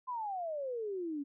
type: exponential sweep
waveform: sine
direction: down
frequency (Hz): 1038 to 275.1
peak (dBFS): -35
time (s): 0.07-1.24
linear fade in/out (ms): 20
effects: none